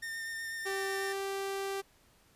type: tone with vibrato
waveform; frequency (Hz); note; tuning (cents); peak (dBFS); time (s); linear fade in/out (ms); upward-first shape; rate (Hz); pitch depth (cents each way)
45% pulse; 1814; A#6; -48; -37; 0.02-1.13; 10; triangle; 8.1; 20
type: tone with pitch glide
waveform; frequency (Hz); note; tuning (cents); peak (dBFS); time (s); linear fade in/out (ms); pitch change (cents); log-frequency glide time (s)
sawtooth; 389.2 to 391.7; G4 to G4; -12 to -1; -30; 0.65-1.82; 20; +11; 0.94-1.15
effects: pink hiss -65 dBFS RMS until 2.35 s + resampled to 32000 Hz